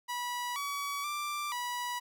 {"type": "tone with pitch steps", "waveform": "sawtooth", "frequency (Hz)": [975, 1136, 1179, 976], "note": ["B5", "C#6", "D6", "B5"], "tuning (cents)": [-23, 42, 6, -21], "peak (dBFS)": -30, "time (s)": [0.08, 2], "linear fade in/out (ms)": 20, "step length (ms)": 480, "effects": []}